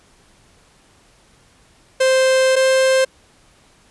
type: tone pair in turn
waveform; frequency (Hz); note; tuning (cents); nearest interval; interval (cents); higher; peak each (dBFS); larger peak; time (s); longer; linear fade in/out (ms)
45% pulse; 523 / 525.6; C5 / C5; -1 / +8; unison; 9; second; -12; neither; 2-2.56 / 2.56-3.05; first; 10
effects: pink hiss -53 dBFS RMS until 3.9 s + resampled to 24000 Hz